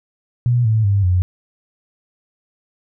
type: tone with pitch steps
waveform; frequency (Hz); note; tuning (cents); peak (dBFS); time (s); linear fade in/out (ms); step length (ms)
sine; 121.5 / 110.14 / 99.84 / 90.5; B2 / A2 / G2 / F#2; -28 / +2 / +32 / -38; -12; 0.46-1.22; 0; 190
effects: none